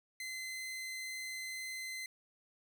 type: tone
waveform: sawtooth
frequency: 2057 Hz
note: C7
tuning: 30 cents flat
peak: -37 dBFS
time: 0.2-2.06 s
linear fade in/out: 2 ms
effects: none